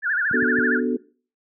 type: tone with vibrato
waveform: sine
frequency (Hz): 1586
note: G6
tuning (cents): +20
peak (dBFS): -19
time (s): 0.02-0.81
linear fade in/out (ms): 50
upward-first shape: sine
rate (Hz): 13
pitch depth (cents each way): 200
type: clicks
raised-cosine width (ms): 5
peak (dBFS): -18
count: 3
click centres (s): 0.312 / 0.426 / 0.587
type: chord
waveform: sine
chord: B minor seventh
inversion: none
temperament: equal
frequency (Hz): 246.9 / 293.7 / 370 / 440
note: B3 / D4 / F#4 / A4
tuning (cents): 0 / 0 / 0 / 0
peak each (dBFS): -22 / -27 / -26 / -26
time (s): 0.33-0.97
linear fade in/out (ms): 10
effects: noise-tail reverb RT60 0.4 s tail -19 dB re dry + high-pass 150 Hz 12 dB/octave